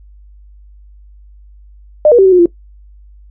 sine tone with pitch steps, 605 / 479.7 / 386.5 / 377.6 / 360.6 / 344.3 Hz, D#5 / A#4 / G4 / F#4 / F#4 / F4, -49 / +50 / -24 / +35 / -45 / -25 cents, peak -3 dBFS, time 2.05-2.458 s, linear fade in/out 2 ms, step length 68 ms, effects noise-tail reverb RT60 0.1 s tail -19 dB re dry + added 50 Hz sine -37 dBFS peak until 3.3 s

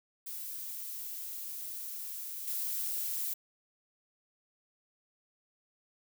violet noise with level steps, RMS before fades -41 / -35 dBFS, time 0.26-3.34 s, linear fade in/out 10 ms, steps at 2.47 s, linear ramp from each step 10 ms, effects none

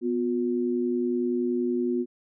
sine tone pair together, 247.5 / 358.1 Hz, B3 / F4, +4 / +43 cents, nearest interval tritone, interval 639 cents, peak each -26 dBFS, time 0.01-2.06 s, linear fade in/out 50 ms, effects none

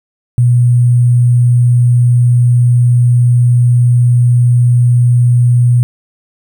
sine tone with sample-and-hold, 121.7 Hz, B2, 25 cents flat, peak -5 dBFS, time 0.38-5.83 s, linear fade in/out 0 ms, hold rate 8820 Hz, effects none

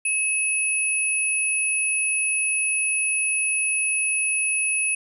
sine tone pair together, 2575 / 10170 Hz, E7 / D#9, -41 / +37 cents, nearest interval 2 octaves, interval 2378 cents, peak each -23 / -23 dBFS, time 0.05-4.95 s, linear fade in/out 5 ms, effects none

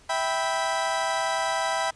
30% pulse chord, E minor, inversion none, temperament equal with one note detuned, 654.3 / 784 / 987.8 Hz, E5 / G5 / B5, -13 / 0 / 0 cents, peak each -26 dBFS, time 0.09-1.91 s, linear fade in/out 10 ms, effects pink hiss -55 dBFS RMS until 1.95 s + resampled to 22050 Hz

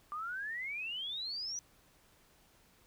sine exponential sweep, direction up, 1174.7 to 5970 Hz, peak -37 dBFS, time 0.12-1.59 s, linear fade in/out 0 ms, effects pink hiss -66 dBFS RMS until 2.86 s

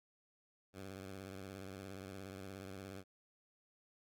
10% pulse tone with vibrato, 96.2 Hz, G2, 32 cents flat, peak -39 dBFS, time 0.73-3.04 s, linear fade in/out 50 ms, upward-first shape triangle, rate 17 Hz, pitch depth 100 cents each way, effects none

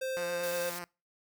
square tone, 523.3 Hz, C5, in tune, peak -33 dBFS, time 0.01-0.7 s, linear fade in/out 10 ms
5% pulse tone with vibrato, 174.61 Hz, F3, in tune, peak -28 dBFS, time 0.17-0.84 s, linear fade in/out 0 ms, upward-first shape square, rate 8.5 Hz, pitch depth 20 cents each way
white high-pass noise, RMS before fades -42 dBFS, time 0.43-0.79 s, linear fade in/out 5 ms, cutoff 2700 Hz, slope 24 dB/octave
effects noise-tail reverb RT60 0.3 s tail -26 dB re dry

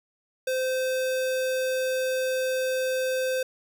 square tone, 517 Hz, C5, 21 cents flat, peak -25 dBFS, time 0.47-3.43 s, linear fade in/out 5 ms, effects none

